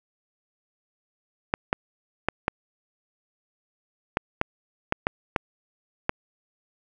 clicks, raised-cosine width 0.5 ms, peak -6 dBFS, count 10, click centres 1.539 / 1.729 / 2.286 / 2.481 / 4.171 / 4.414 / 4.924 / 5.069 / 5.362 / 6.094 s, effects none

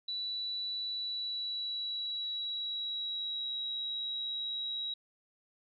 sine tone with pitch glide, 3951 to 3854 Hz, B7 to B7, 0 to -43 cents, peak -34 dBFS, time 0.08-4.94 s, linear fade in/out 5 ms, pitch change -43 cents, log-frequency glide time 0.89-3.58 s, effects none

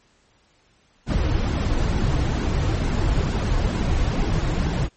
brown noise with flanger, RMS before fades -21 dBFS, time 1.06-4.89 s, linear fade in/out 50 ms, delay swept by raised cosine 1.6 to 5.1 ms, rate 2.2 Hz, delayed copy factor -0.5, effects pink hiss -60 dBFS RMS until 4.96 s + MP3 32 kbps

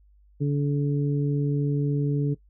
harmonic tone, 143.6 Hz, D3, 39 cents flat, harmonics 1 / 2 / 3, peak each -22 / -28 / -32 dBFS, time 0.4-2.35 s, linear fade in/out 20 ms, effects noise-tail reverb RT60 0.1 s tail -19 dB re dry + added 50 Hz sine -54 dBFS peak until 2.49 s

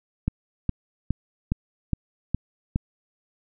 click train, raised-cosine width 5 ms, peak -10 dBFS, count 7, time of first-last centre 0.28-2.759 s, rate 2.42 Hz, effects none

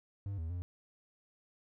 triangle tone with pitch steps, 99.5 / 81.1 / 88.4 Hz, G2 / E2 / F2, +26 / -28 / +22 cents, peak -34 dBFS, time 0.26-0.62 s, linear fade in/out 0 ms, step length 120 ms, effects none

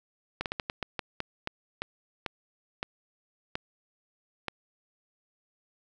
slowing click train, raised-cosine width 0.3 ms, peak -15 dBFS, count 14, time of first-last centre 0.41-4.483 s, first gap 48 ms, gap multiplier 1.28, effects none

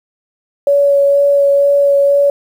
sine tone with vibrato, 564 Hz, C#5, 30 cents sharp, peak -7 dBFS, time 0.67-2.3 s, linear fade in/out 2 ms, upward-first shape sine, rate 2.1 Hz, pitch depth 10 cents each way, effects 7-bit

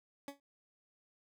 20% pulse tone with exponential decay, 281.1 Hz, C#4, 24 cents sharp, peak -34 dBFS, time 0.28-0.4 s, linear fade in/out 1 ms, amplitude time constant 24 ms, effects none

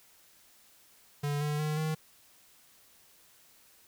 square tone with pitch steps, 145 / 148.73 / 152.56 / 156.49 Hz, D3 / D3 / D#3 / D#3, -22 / +22 / -34 / +10 cents, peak -30 dBFS, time 1.23-1.95 s, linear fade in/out 10 ms, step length 180 ms, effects white hiss -61 dBFS RMS until 3.87 s

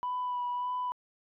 sine tone with vibrato, 987.8 Hz, B5, in tune, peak -29 dBFS, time 0.03-0.92 s, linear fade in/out 0 ms, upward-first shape sine, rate 1.7 Hz, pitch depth 17 cents each way, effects tanh soft clip ceiling -27 dBFS

